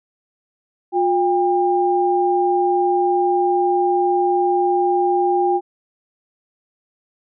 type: tone pair together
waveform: sine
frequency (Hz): 356.5 / 800.3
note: F4 / G5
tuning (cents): +36 / +36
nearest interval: octave + major second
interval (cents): 1400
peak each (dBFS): -17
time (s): 0.92-5.61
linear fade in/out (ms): 50
effects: none